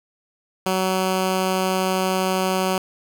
10% pulse tone, 187.5 Hz, F#3, 23 cents sharp, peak -11 dBFS, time 0.66-2.78 s, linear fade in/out 2 ms, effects none

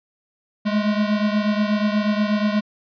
square beating tone pair, 207.7 / 216 Hz, G#3 / A3, 0 / -32 cents, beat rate 8.3 Hz, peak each -20 / -24 dBFS, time 0.65-2.61 s, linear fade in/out 20 ms, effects resampled to 11025 Hz

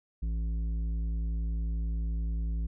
sine tone with tanh clipping, 55.6 Hz, A1, 19 cents sharp, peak -30 dBFS, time 0.22-2.67 s, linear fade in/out 10 ms, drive 9 dB, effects none

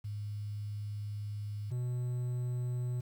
sine / triangle tone pair in turn, 103.83 / 123.48 Hz, G#2 / B2, 0 / 0 cents, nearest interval minor third, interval 300 cents, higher second, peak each -36 / -30 dBFS, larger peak second, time 0.04-1.71 / 1.71-3.01 s, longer first, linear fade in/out 10 ms, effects 10-bit

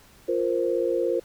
sine chord, F suspended fourth, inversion none, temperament equal, 349.2 / 466.2 / 523.3 Hz, F4 / Bb4 / C5, 0 / 0 / 0 cents, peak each -26 dBFS, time 0.28-1.2 s, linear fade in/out 10 ms, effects pink hiss -54 dBFS RMS until 1.24 s

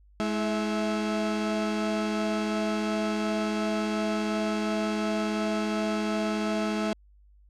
35% pulse tone cluster, 212 / 326.1 / 655 Hz, G#3 / E4 / E5, +36 / -19 / -11 cents, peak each -26 / -32 / -31 dBFS, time 0.2-6.93 s, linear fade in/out 0 ms, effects added 50 Hz sine -54 dBFS peak until 7.49 s + low-pass 6000 Hz 12 dB/octave

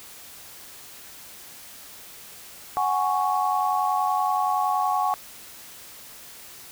sine chord, F# suspended second, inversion none, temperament equal, 740 / 830.6 / 1108.7 Hz, F#5 / G#5 / C#6, 0 / 0 / 0 cents, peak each -25 dBFS, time 2.77-5.14 s, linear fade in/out 0 ms, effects white hiss -44 dBFS RMS until 6.71 s

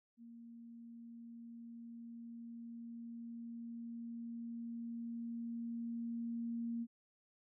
sine tone with level ramp, 233.1 Hz, A#3, in tune, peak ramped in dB -52 to -37 dBFS, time 0.17-6.87 s, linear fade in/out 50 ms, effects none

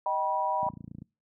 sine chord, Eb augmented, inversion none, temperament just, 622.3 / 777.8 / 972.3 Hz, Eb5 / G5 / B5, 0 / -14 / -27 cents, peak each -33 / -31 / -28 dBFS, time 0.06-0.69 s, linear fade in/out 2 ms
click train, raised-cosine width 5 ms, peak -25 dBFS, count 12, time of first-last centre 0.63-1.02 s, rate 28.2 Hz
effects noise-tail reverb RT60 0.3 s tail -26 dB re dry + high-pass 150 Hz 12 dB/octave

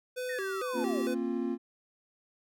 square tone with vibrato, 440 Hz, A4, in tune, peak -34 dBFS, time 0.16-1.15 s, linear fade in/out 20 ms, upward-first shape square, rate 2.2 Hz, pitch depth 230 cents each way
sine linear sweep, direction down, 1878 to 480 Hz, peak -37 dBFS, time 0.29-1.02 s, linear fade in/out 5 ms
triangle chord, Bb suspended second, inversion none, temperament equal with one note detuned, 233.1 / 267.7 / 349.2 Hz, Bb3 / C4 / F4, 0 / +40 / 0 cents, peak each -32 dBFS, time 0.73-1.58 s, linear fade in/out 50 ms
effects none

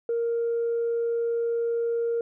sine tone, 466.2 Hz, A#4, in tune, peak -22 dBFS, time 0.09-2.21 s, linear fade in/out 2 ms, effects tanh soft clip ceiling -20 dBFS

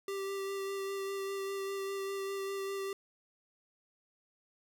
square tone with vibrato, 392 Hz, G4, in tune, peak -36 dBFS, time 0.08-2.93 s, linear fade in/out 2 ms, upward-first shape sine, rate 5 Hz, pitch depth 13 cents each way, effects none

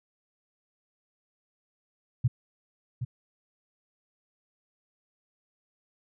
sine tone with echo, 123 Hz, B2, 7 cents flat, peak -19 dBFS, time 2.24-2.28 s, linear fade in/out 10 ms, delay 770 ms, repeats 1, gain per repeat -9 dB, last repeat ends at 3.05 s, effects none

